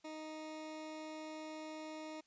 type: tone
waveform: 20% pulse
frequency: 311.4 Hz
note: D#4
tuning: 2 cents sharp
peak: -40 dBFS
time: 0.04-2.21 s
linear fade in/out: 10 ms
effects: white hiss -75 dBFS RMS until 2.26 s + resampled to 16000 Hz